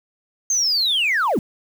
sine linear sweep, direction down, 6440 to 159.1 Hz, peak -15 dBFS, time 0.5-1.39 s, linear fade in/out 2 ms, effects tanh soft clip ceiling -13 dBFS + 7-bit

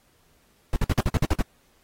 brown noise bursts, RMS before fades -20 dBFS, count 9, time 0.73-1.417 s, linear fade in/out 2 ms, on 31 ms, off 51 ms, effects pink hiss -63 dBFS RMS until 1.83 s + AAC 48 kbps

